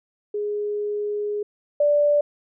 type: tone pair in turn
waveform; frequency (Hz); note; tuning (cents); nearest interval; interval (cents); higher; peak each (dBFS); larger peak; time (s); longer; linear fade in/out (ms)
sine; 415.3 / 585.7; G#4 / D5; 0 / -5; tritone; 595; second; -23 / -15; second; 0.34-1.43 / 1.8-2.21; first; 5
effects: none